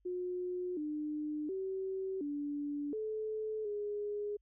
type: tone with pitch steps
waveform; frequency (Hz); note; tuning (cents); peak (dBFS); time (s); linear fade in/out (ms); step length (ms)
sine; 360.9 / 301.4 / 381.8 / 290 / 433.4 / 413.9; F#4 / D4 / G4 / D4 / A4 / G#4; -43 / +45 / -46 / -22 / -26 / -6; -35; 0.05-4.37; 10; 720
effects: added 50 Hz sine -70 dBFS peak until 4.41 s